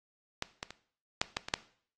clicks, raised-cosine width 0.2 ms, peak -14 / -18 / -25 / -10 / -14 / -21 / -10 dBFS, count 7, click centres 0.424 / 0.629 / 0.706 / 1.215 / 1.369 / 1.485 / 1.539 s, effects noise-tail reverb RT60 0.5 s tail -17 dB re dry + AAC 32 kbps

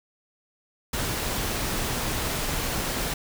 pink noise, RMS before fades -28 dBFS, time 0.93-3.14 s, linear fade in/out 5 ms, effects none

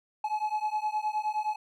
triangle beating tone pair, 848 / 857.6 Hz, G#5 / A5, +36 / -45 cents, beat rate 9.6 Hz, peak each -29 dBFS, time 0.24-1.56 s, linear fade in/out 5 ms, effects none

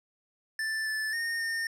square tone with pitch steps, 1764 / 1749 / 1840 / 1823 Hz, A6 / A6 / A#6 / A#6, +4 / -11 / -23 / -39 cents, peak -30 dBFS, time 0.59-1.67 s, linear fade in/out 2 ms, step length 270 ms, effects low-pass 11000 Hz 12 dB/octave

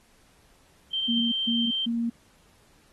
sine tone, 3136 Hz, G7, in tune, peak -25 dBFS, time 0.93-1.86 s, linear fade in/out 5 ms
sine tone bursts, 233.1 Hz, A#3, in tune, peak -24 dBFS, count 3, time 1.08-2.1 s, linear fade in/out 10 ms, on 240 ms, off 150 ms
effects pink hiss -61 dBFS RMS until 2.92 s + AAC 32 kbps

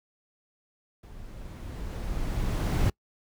brown noise with level ramp, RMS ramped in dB -46 to -22 dBFS, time 1.03-2.9 s, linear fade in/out 5 ms, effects noise-tail reverb RT60 0.1 s tail -26 dB re dry

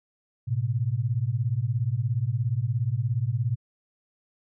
sine beating tone pair, 109.8 / 126.8 Hz, A2 / B2, -3 / +46 cents, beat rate 17 Hz, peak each -26 dBFS, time 0.47-3.56 s, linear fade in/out 20 ms, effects none

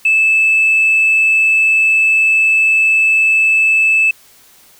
sine tone, 2622 Hz, E7, 10 cents flat, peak -7 dBFS, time 0.05-4.11 s, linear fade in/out 5 ms, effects tanh soft clip ceiling -5 dBFS + white hiss -46 dBFS RMS until 4.79 s

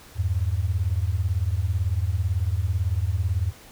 sine beating tone pair, 82.41 / 100.41 Hz, E2 / G2, 0 / +42 cents, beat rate 18 Hz, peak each -24 dBFS, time 0.15-3.53 s, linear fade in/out 50 ms, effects pink hiss -48 dBFS RMS until 3.71 s

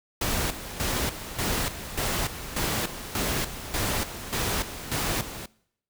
pink noise with tremolo, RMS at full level -27 dBFS, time 0.21-5.46 s, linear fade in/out 5 ms, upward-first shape square, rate 1.7 Hz, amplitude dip 70%, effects noise-tail reverb RT60 0.7 s tail -22 dB re dry

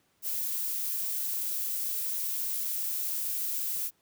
violet noise, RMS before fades -32 dBFS, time 0.22-3.91 s, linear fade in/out 50 ms, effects pink hiss -70 dBFS RMS until 4.01 s + high-pass 100 Hz 12 dB/octave

